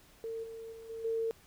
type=tone with level steps; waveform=sine; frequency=452.5 Hz; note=A4; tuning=48 cents sharp; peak=-36 / -42 / -46 / -39 / -30 dBFS; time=0.24-1.31 s; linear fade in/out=0 ms; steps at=0.43 / 0.72 / 0.89 / 1.04 s; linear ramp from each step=10 ms; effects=pink hiss -61 dBFS RMS until 1.46 s